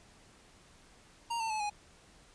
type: tone with pitch steps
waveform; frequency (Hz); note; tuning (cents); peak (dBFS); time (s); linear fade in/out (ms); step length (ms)
square; 932.3 / 896.9 / 862.9 / 830.1; A#5 / A5 / A5 / G#5; 0 / +33 / -34 / -1; -33; 1.3-1.7; 10; 100
effects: pink hiss -60 dBFS RMS until 2.34 s + resampled to 22050 Hz